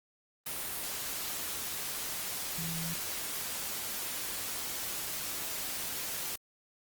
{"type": "tone in noise", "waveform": "sine", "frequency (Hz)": 165.5, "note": "E3", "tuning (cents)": 7, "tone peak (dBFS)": -37, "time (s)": [2.58, 2.94], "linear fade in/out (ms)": 5, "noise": "white", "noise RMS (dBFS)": -37, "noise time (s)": [0.46, 6.36], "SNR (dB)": -3, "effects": ["Opus 32 kbps"]}